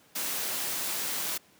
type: noise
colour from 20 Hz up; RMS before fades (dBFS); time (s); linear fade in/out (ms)
white; -32; 0.15-1.38; 10
effects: pink hiss -60 dBFS RMS until 1.59 s + high-pass 150 Hz 12 dB/octave